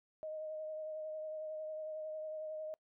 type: tone with vibrato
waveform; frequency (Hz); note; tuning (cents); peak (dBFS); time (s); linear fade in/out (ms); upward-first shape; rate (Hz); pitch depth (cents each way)
sine; 622.3; D#5; 0; -40; 0.23-2.74; 0; triangle; 11; 23
effects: noise-tail reverb RT60 0.1 s tail -26 dB re dry